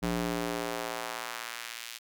square tone with high-pass filter sweep, 58.27 Hz, A#1, in tune, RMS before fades -35 dBFS, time 0.02-1.99 s, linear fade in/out 20 ms, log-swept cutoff 150 to 3100 Hz, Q 0.94, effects none

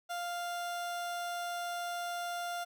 30% pulse tone, 698.5 Hz, F5, in tune, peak -33 dBFS, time 0.09-2.65 s, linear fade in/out 20 ms, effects none

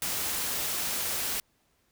white noise, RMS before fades -31 dBFS, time 0.02-1.4 s, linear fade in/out 2 ms, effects pink hiss -70 dBFS RMS until 1.91 s

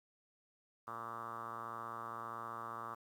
5% pulse tone with low-pass filter, 115.2 Hz, A#2, 20 cents flat, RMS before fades -45 dBFS, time 0.87-2.95 s, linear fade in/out 10 ms, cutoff 1200 Hz, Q 7.3, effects 11-bit

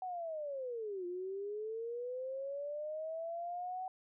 sine linear two-way sweep, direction down then up, 754 to 349.2 to 754 Hz, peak -38 dBFS, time 0.02-3.88 s, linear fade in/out 2 ms, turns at 1.06 s, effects none

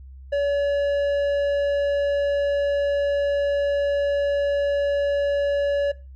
square tone with low-pass filter, 569 Hz, C#5, 45 cents sharp, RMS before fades -22 dBFS, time 0.32-5.92 s, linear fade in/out 10 ms, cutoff 1900 Hz, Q 0.58, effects noise-tail reverb RT60 0.3 s tail -20 dB re dry + added 66 Hz sine -39 dBFS peak until 6.15 s

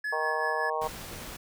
triangle tone with tremolo, 1705 Hz, G#6, 45 cents sharp, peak -27 dBFS, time 0.04-0.7 s, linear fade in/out 5 ms, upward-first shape sine, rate 5.3 Hz, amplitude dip 45%
harmonic tone, 156.3 Hz, D#3, 8 cents sharp, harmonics 3 / 4 / 5 / 6 / 7, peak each -34 / -34 / -34 / -34 / -34 dBFS, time 0.12-0.88 s, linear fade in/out 10 ms
pink noise, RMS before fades -41 dBFS, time 0.81-1.37 s, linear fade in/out 10 ms
effects none

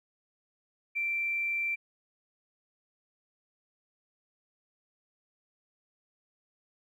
triangle tone with tanh clipping, 2349 Hz, D7, in tune, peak -28 dBFS, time 0.95-1.76 s, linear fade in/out 20 ms, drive 2 dB, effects none

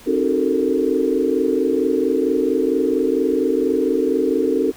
sine tone cluster, 267.6 / 309.7 / 374.4 / 434.2 / 458.6 Hz, C4 / D#4 / F#4 / A4 / A#4, +39 / -8 / +20 / -23 / -28 cents, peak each -22 dBFS, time 0.06-4.72 s, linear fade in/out 20 ms, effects pink hiss -44 dBFS RMS until 4.76 s

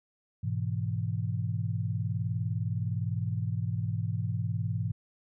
sine chord, E major, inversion first, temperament equal, 103.83 / 123.47 / 164.81 Hz, G#2 / B2 / E3, 0 / 0 / 0 cents, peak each -31 / -33 / -35 dBFS, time 0.43-4.92 s, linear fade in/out 10 ms, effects none

